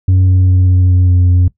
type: tone with pitch steps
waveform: sine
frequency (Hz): 93 / 92.41 / 91.83 / 91.24 / 90.67 / 90.09 / 89.52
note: F#2 / F#2 / F#2 / F#2 / F#2 / F#2 / F2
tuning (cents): +9 / -2 / -13 / -24 / -35 / -46 / +43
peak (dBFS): -3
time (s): 0.08-1.48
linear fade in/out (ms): 5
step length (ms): 200
effects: noise-tail reverb RT60 0.1 s tail -20 dB re dry + tanh soft clip ceiling -5 dBFS